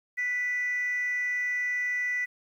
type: tone with frequency modulation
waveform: sine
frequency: 1975.5 Hz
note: B6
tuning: in tune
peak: -25 dBFS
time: 0.17-2.26 s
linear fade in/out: 20 ms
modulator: 494 Hz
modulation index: 0.22
effects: tanh soft clip ceiling -23 dBFS + 10-bit